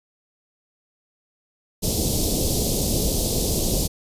pink band-stop noise, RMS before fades -22 dBFS, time 1.82-3.88 s, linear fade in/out 20 ms, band 590 to 4100 Hz, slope 24 dB/octave, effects resampled to 32000 Hz

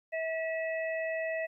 harmonic tone, 647 Hz, E5, 32 cents flat, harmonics 1 / 3 / 4, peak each -32 / -37 / -43 dBFS, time 0.12-1.47 s, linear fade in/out 20 ms, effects 12-bit

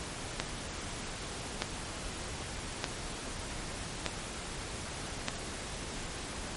click train, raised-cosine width 0.2 ms, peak -12 dBFS, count 5, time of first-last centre 0.4-5.284 s, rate 0.819 Hz, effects pink hiss -40 dBFS RMS until 6.56 s + MP3 48 kbps

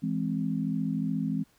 sine chord, E augmented, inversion none, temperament equal, 164.81 / 207.7 / 261.6 Hz, E3 / G#3 / B#3, 0 / 0 / 0 cents, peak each -31 dBFS, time 0.02-1.44 s, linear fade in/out 20 ms, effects pink hiss -65 dBFS RMS until 1.58 s

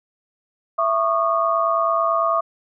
sine tone cluster, 664 / 1109 / 1218 Hz, E5 / C#6 / D#6, +12 / 0 / -37 cents, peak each -21 dBFS, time 0.78-2.41 s, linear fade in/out 10 ms, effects none

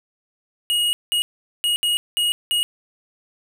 square tone bursts at uneven times, 2883 Hz, F#7, 46 cents flat, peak -18 dBFS, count 6, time 0.7-0.93 / 1.12-1.22 / 1.64-1.76 / 1.83-1.97 / 2.17-2.32 / 2.51-2.63 s, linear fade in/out 0 ms, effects none

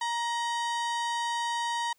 harmonic tone with a mistuned harmonic, 940 Hz, A#5, 14 cents sharp, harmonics 1 / 2 / 3 / 4 / 5 / 6 / 7 / 8 / 9 / 10, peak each -29 / -36 / -41 / -40 / -46 / -48 / -46 / -50 / -52 / -50 dBFS, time 0.01-1.93 s, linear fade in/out 5 ms, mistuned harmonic 3, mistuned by +110 cents, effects white hiss -69 dBFS RMS until 1.98 s

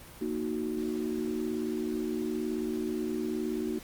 sine chord, D# minor, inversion second, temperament equal, 233.1 / 311.1 / 370 Hz, A#3 / D#4 / F#4, 0 / 0 / 0 cents, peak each -34 dBFS, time 0.21-3.79 s, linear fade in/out 5 ms, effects pink hiss -49 dBFS RMS until 3.83 s + Opus 32 kbps

